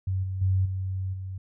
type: tone with level steps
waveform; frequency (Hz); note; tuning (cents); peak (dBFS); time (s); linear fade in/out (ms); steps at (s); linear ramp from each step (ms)
sine; 94.5; F#2; +37; -24 / -28 / -20 / -27 / -32; 0.07-1.38; 5; 0.23 / 0.41 / 0.65 / 1.13; 10
effects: none